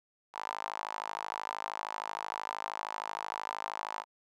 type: tone with high-pass filter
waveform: sawtooth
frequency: 53 Hz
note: G#1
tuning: 36 cents sharp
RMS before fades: -39 dBFS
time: 0.33-4.05 s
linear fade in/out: 50 ms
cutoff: 910 Hz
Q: 4.5
effects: low-pass 7000 Hz 12 dB/octave